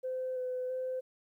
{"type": "tone with vibrato", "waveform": "sine", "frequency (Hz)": 510, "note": "C5", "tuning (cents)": -44, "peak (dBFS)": -32, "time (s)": [0.03, 1.01], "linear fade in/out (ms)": 20, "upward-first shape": "square", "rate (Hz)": 1.5, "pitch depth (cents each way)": 14, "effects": ["tanh soft clip ceiling -28 dBFS", "12-bit"]}